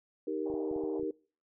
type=chord; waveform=sine; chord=Eb major; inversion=none; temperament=equal; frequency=311.1 / 392 / 466.2 Hz; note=Eb4 / G4 / Bb4; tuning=0 / 0 / 0 cents; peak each=-36 dBFS; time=0.27-1.11 s; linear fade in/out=5 ms
type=band-pass noise; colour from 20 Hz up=pink; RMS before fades=-48 dBFS; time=0.45-1.01 s; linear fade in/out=20 ms; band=540 to 830 Hz; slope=48 dB/octave
type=clicks; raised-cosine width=3 ms; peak=-36 dBFS; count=7; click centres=0.501 / 0.54 / 0.713 / 0.762 / 0.838 / 0.996 / 1.031 s
effects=noise-tail reverb RT60 0.4 s tail -24 dB re dry